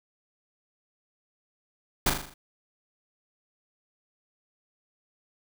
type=noise with echo; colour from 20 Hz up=pink; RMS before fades=-22 dBFS; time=2.06-2.1 s; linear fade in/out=5 ms; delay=40 ms; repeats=6; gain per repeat=-5 dB; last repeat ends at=2.34 s; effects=none